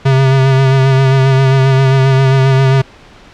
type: tone with vibrato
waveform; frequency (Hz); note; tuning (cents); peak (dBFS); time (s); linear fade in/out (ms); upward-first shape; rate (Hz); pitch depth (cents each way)
square; 133.7; C3; +38; -7; 0.05-2.82; 10; sine; 7.5; 29
effects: pink hiss -39 dBFS RMS until 3.33 s + low-pass 4000 Hz 12 dB/octave